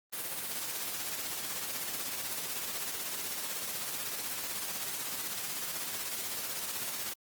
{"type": "noise with tremolo", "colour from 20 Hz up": "white", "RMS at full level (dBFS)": -35, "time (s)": [0.12, 7.14], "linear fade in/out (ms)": 20, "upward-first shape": "triangle", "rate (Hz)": 16, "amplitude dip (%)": 45, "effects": ["high-pass 100 Hz 12 dB/octave", "Opus 24 kbps"]}